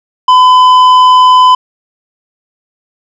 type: tone with tanh clipping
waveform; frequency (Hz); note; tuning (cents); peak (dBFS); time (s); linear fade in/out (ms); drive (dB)
triangle; 1010; B5; +39; -3; 0.28-1.55; 5; 12
effects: none